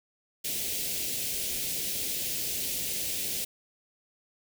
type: band-stop noise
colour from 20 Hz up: white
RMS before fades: -32 dBFS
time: 0.44-3.45 s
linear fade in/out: 10 ms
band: 570 to 2300 Hz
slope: 24 dB/octave
effects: none